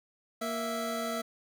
25% pulse tone pair together, 233.4 / 659.3 Hz, A#3 / E5, +2 / 0 cents, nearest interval octave + tritone, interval 1798 cents, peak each -32 / -30 dBFS, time 0.41-1.22 s, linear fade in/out 10 ms, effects none

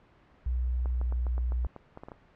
sine tone with pitch glide, 61.74 to 60.96 Hz, B1 to B1, 0 to -22 cents, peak -26 dBFS, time 0.46-1.67 s, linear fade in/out 5 ms, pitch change -22 cents, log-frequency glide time 0.92-1.02 s
clicks, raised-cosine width 1 ms, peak -28 dBFS, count 12, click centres 0.858 / 1.014 / 1.124 / 1.267 / 1.38 / 1.521 / 1.648 / 1.763 / 1.974 / 2.035 / 2.085 / 2.118 s
effects pink hiss -60 dBFS RMS until 2.35 s + low-pass 2000 Hz 12 dB/octave

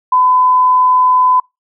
sine tone, 1009 Hz, B5, 37 cents sharp, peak -7 dBFS, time 0.12-1.4 s, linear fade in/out 5 ms, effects noise-tail reverb RT60 0.2 s tail -26 dB re dry

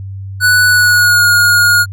square tone with pitch glide, 1480 to 1432.9 Hz, F#6 to F6, 0 to +44 cents, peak -7 dBFS, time 0.4-1.86 s, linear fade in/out 50 ms, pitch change -56 cents, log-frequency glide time 0.67-1.24 s, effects added 97 Hz sine -22 dBFS peak until 1.92 s

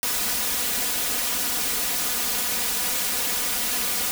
white noise with comb filter, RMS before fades -25 dBFS, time 0.03-4.11 s, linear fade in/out 0 ms, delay 4.1 ms, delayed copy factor +0.95, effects none

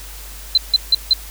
sine tone bursts, 4061 Hz, B7, 48 cents sharp, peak -8 dBFS, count 4, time 0.55-1.134 s, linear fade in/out 2 ms, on 26 ms, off 160 ms, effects added 50 Hz sine -34 dBFS peak until 1.3 s + white hiss -37 dBFS RMS until 1.3 s

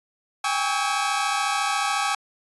sawtooth tone cluster, 790 / 824 / 1125 / 1291 Hz, G5 / G#5 / C#6 / E6, +13 / -14 / +25 / -37 cents, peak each -24 dBFS, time 0.44-2.15 s, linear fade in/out 5 ms, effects resampled to 24000 Hz

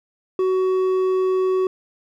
sine tone with hard clipping, 374.3 Hz, F#4, 20 cents sharp, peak -18 dBFS, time 0.39-1.67 s, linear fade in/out 2 ms, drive 5 dB, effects none

